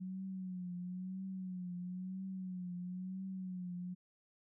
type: tone with vibrato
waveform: sine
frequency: 184 Hz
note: F#3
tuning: 9 cents flat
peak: -40 dBFS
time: 0-3.95 s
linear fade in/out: 20 ms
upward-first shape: triangle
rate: 1 Hz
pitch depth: 71 cents each way
effects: none